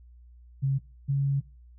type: tone pair in turn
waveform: sine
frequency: 136.1 / 138.8 Hz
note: C#3 / C#3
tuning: -31 / +3 cents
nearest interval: unison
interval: 34 cents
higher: second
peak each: -22 dBFS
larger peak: neither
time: 0.62-0.79 / 1.08-1.41 s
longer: second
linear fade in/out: 20 ms
effects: noise-tail reverb RT60 0.3 s tail -19 dB re dry + added 60 Hz sine -49 dBFS peak until 1.78 s